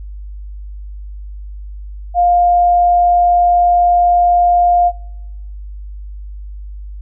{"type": "tone", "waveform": "sine", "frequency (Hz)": 704, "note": "F5", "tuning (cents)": 14, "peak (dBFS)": -8, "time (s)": [2.14, 4.92], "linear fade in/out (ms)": 50, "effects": ["noise-tail reverb RT60 0.9 s tail -24 dB re dry", "added 50 Hz sine -26 dBFS peak until 7.01 s"]}